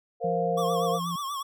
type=chord; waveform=sine; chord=Bb suspended second; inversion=none; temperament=just; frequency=466.2 / 524.4 / 699.2 Hz; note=Bb4 / C5 / F5; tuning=0 / +4 / +2 cents; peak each=-28 / -30 / -28 dBFS; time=0.2-1 s; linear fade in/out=50 ms
type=tone; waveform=sine; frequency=172.2 Hz; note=F3; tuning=24 cents flat; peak=-31 dBFS; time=0.24-1.16 s; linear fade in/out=5 ms
type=tone with vibrato; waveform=square; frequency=1119 Hz; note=C#6; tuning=16 cents sharp; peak=-31 dBFS; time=0.57-1.43 s; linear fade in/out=10 ms; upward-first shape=triangle; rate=8.3 Hz; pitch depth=100 cents each way
effects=none